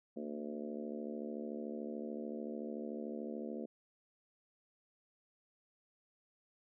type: harmonic tone with a mistuned harmonic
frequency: 73.6 Hz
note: D2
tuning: 4 cents sharp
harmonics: 3 / 4 / 5 / 6 / 7 / 8 / 9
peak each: -43 / -48 / -47 / -50 / -48 / -54 / -54 dBFS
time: 0.16-3.66 s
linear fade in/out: 10 ms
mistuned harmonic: 3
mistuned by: +51 cents
effects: none